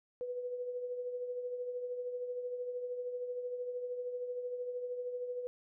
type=tone with tremolo; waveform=sine; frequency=493.9 Hz; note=B4; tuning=in tune; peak=-34 dBFS; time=0.21-5.47 s; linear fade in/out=0 ms; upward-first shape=triangle; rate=13 Hz; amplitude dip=55%; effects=none